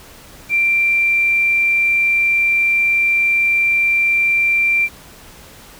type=tone with quantisation; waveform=sine; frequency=2360 Hz; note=D7; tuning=8 cents sharp; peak=-12 dBFS; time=0.49-4.89 s; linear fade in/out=50 ms; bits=7; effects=pink hiss -41 dBFS RMS until 5.79 s